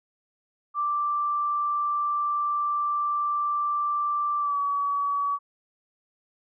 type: tone with pitch glide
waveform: sine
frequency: 1174.7 to 1137.3 Hz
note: D6 to C#6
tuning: 0 to +44 cents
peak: -23 dBFS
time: 0.74-5.39 s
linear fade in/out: 50 ms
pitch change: -56 cents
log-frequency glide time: 4.39-4.59 s
effects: none